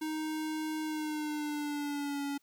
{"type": "tone with pitch glide", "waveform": "square", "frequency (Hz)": [311.5, 282.4], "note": ["D#4", "C#4"], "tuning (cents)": [2, 32], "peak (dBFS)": -34, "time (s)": [0.01, 2.38], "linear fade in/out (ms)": 10, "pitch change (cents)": -170, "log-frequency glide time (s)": [0.83, 2.23], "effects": ["white hiss -73 dBFS RMS until 2.42 s"]}